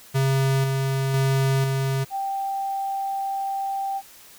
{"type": "tone with tremolo", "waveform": "square", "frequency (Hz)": 134.8, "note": "C#3", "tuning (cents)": -48, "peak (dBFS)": -19, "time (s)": [0.14, 2.05], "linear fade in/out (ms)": 20, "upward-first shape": "square", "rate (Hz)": 1, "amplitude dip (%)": 30}
{"type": "tone", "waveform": "sine", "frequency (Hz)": 784, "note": "G5", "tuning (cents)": 0, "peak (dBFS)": -24, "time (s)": [2.1, 4.02], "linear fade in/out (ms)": 50}
{"effects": ["white hiss -48 dBFS RMS until 4.38 s"]}